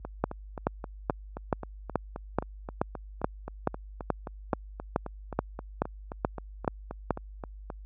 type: two click trains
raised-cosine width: 1 ms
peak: -10 / -22 dBFS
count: 17 / 30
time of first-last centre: 0.24-7.107 / 0.05-7.702 s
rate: 2.33 / 3.79 Hz
effects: added 50 Hz sine -37 dBFS peak until 7.85 s + high-pass 60 Hz 12 dB/octave

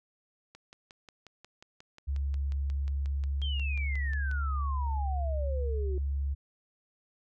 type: click train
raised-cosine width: 0.2 ms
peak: -32 dBFS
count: 22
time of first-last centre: 0.55-4.313 s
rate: 5.58 Hz
type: tone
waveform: sine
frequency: 69.6 Hz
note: C#2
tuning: 8 cents sharp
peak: -28 dBFS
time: 2.07-6.35 s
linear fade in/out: 20 ms
type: exponential sweep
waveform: sine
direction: down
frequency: 3232 to 360 Hz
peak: -36 dBFS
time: 3.42-5.98 s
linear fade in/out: 2 ms
effects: none

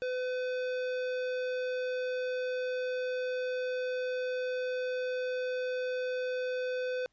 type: tone with hard clipping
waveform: sine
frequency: 505 Hz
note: B4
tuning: 39 cents sharp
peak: -33 dBFS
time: 0.02-7.06 s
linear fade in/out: 0 ms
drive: 14 dB
effects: pink hiss -75 dBFS RMS until 7.12 s + resampled to 16000 Hz

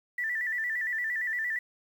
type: tone with vibrato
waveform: sine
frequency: 1864.7 Hz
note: A#6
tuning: in tune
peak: -28 dBFS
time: 0.18-1.59 s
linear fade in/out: 5 ms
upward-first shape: square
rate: 8.7 Hz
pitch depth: 82 cents each way
effects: 9-bit

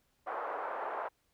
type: band-pass noise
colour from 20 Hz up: white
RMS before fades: -38 dBFS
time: 0.26-1.09 s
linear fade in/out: 20 ms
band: 470 to 1200 Hz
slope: 24 dB/octave
effects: pink hiss -75 dBFS RMS until 1.33 s

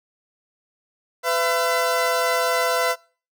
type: tone pair together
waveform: 20% pulse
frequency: 504 / 673.2 Hz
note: B4 / E5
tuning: +35 / +36 cents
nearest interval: perfect fourth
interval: 501 cents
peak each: -17 dBFS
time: 1.23-2.96 s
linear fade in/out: 50 ms
effects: noise-tail reverb RT60 0.4 s tail -24 dB re dry

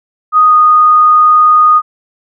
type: tone with pitch glide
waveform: sine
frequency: 1244.5 to 1235.2 Hz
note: D#6 to D#6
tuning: 0 to -13 cents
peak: -3 dBFS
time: 0.32-1.82 s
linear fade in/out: 50 ms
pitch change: -13 cents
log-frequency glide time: 0.47-0.54 s
effects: none

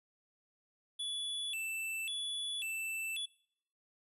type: tone with vibrato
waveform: square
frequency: 3016 Hz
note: F#7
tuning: 32 cents sharp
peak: -37 dBFS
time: 0.99-3.26 s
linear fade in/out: 10 ms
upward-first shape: square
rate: 0.92 Hz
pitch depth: 220 cents each way
effects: noise-tail reverb RT60 0.7 s tail -23 dB re dry + resampled to 32000 Hz

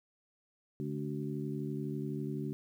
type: harmonic tone with a mistuned harmonic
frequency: 72 Hz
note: D2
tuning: 34 cents flat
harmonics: 2 / 3 / 4 / 5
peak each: -38 / -40 / -41 / -42 dBFS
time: 0.8-2.53 s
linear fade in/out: 0 ms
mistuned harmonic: 5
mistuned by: +77 cents
effects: 11-bit

